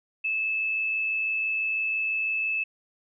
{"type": "tone with amplitude modulation", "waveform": "sine", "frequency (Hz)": 2612, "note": "E7", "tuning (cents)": -17, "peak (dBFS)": -23, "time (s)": [0.24, 2.64], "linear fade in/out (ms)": 10, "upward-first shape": "sine", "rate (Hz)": 106, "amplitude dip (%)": 30, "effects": []}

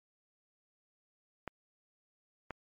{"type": "clicks", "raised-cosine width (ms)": 0.5, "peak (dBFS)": -23, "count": 2, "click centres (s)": [1.477, 2.507], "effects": ["MP3 32 kbps"]}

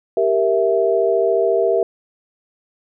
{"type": "chord", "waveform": "sine", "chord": "E diminished", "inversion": "first", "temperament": "equal", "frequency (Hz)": [392, 466.2, 659.3], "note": ["G4", "Bb4", "E5"], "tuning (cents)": [0, 0, 0], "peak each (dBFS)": -18, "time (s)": [0.17, 1.83], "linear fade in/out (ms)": 2, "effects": []}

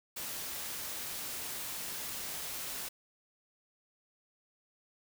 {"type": "noise", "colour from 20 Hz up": "white", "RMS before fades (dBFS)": -40, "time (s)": [0.16, 2.89], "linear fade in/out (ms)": 10, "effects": []}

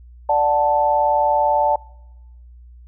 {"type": "chord", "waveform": "sine", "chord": "D major", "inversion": "none", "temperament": "equal", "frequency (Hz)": [587.3, 740, 880], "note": ["D5", "F#5", "A5"], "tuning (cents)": [0, 0, 0], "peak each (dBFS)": [-19, -21, -16], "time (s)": [0.29, 1.76], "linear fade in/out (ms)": 5, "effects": ["noise-tail reverb RT60 1.0 s tail -25 dB re dry", "added 60 Hz sine -40 dBFS peak until 2.87 s"]}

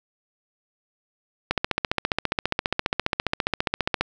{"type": "click train", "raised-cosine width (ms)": 0.3, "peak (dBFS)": -5, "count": 38, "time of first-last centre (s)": [1.51, 4.01], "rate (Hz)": 14.8, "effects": []}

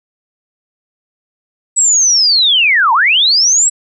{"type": "linear two-way sweep", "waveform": "sine", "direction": "down then up", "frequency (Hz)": [7900, 861, 7900], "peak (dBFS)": -7, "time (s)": [1.76, 3.7], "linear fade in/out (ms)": 20, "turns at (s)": 2.93, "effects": []}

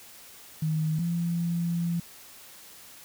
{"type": "tone pair in turn", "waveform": "sine", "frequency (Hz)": [157, 170.51], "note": ["D#3", "F3"], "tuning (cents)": [16, -41], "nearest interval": "minor second", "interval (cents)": 143, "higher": "second", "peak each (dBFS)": [-24, -25], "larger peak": "first", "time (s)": [[0.62, 0.99], [0.99, 2]], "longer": "second", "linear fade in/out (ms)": 5, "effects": ["white hiss -49 dBFS RMS until 3.04 s"]}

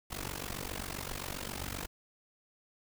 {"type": "noise with amplitude modulation", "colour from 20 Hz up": "pink", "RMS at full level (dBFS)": -36, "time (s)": [0.1, 1.87], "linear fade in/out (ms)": 20, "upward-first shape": "sine", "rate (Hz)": 47.5, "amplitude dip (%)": 90, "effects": []}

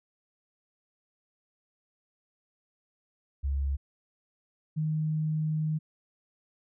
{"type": "tone pair in turn", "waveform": "sine", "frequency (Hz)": [69.2, 155.35], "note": ["C#2", "D#3"], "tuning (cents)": [-2, -2], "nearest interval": "octave + major second", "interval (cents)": 1400, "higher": "second", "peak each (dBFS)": -26, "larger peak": "neither", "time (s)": [[3.43, 3.77], [4.76, 5.79]], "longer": "second", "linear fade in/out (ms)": 20, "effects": []}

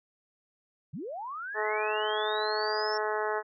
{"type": "linear sweep", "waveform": "sine", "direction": "up", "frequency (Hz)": [114.2, 5430], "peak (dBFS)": -35, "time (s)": [0.93, 2.98], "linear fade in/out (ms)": 10}
{"type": "harmonic tone", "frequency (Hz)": 213.6, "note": "G#3", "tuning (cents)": 49, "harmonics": [2, 3, 4, 5, 6, 7, 8, 9], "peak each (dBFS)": [-32, -36, -34, -37, -39, -38, -39, -43], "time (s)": [1.54, 3.43], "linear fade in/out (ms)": 50}
{"effects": []}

